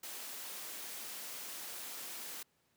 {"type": "high-pass noise", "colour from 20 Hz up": "white", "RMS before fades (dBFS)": -45, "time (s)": [0.03, 2.43], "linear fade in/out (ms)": 5, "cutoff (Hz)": 220, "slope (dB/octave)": 12, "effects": ["pink hiss -75 dBFS RMS until 2.76 s", "high-pass 100 Hz 12 dB/octave"]}